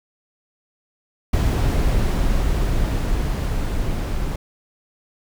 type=noise with level ramp; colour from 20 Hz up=brown; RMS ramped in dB=-17 to -23 dBFS; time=1.33-4.36 s; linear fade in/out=5 ms; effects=none